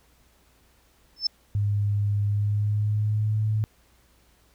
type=tone with exponential growth; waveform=sine; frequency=5274 Hz; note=E8; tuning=in tune; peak=-17 dBFS; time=1.16-1.27 s; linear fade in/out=5 ms; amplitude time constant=22 ms
type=tone with pitch glide; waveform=sine; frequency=102.4 to 107.86 Hz; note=G#2 to A2; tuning=-24 to -34 cents; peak=-21 dBFS; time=1.55-3.64 s; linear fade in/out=0 ms; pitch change=+90 cents; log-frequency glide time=2.25-3.43 s
effects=added 60 Hz sine -62 dBFS peak until 4.54 s + pink hiss -62 dBFS RMS until 4.54 s